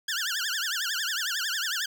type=tone with vibrato; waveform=15% pulse; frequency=1578 Hz; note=G6; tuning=11 cents sharp; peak=-21 dBFS; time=0.08-1.86 s; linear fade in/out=5 ms; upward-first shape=triangle; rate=11 Hz; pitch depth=270 cents each way; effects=none